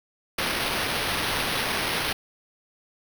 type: noise with sample-and-hold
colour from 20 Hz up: white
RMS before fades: -27 dBFS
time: 0.38-2.13 s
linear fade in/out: 5 ms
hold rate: 7350 Hz
effects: none